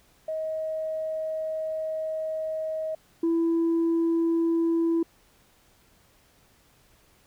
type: tone pair in turn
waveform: sine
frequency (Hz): 632 / 332.3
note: D#5 / E4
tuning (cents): +27 / +14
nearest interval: major seventh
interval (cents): 1113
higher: first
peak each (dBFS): -27 / -19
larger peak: second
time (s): 0.28-2.95 / 3.23-5.03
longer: first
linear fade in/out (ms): 5
effects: tanh soft clip ceiling -19 dBFS + pink hiss -61 dBFS RMS until 7.26 s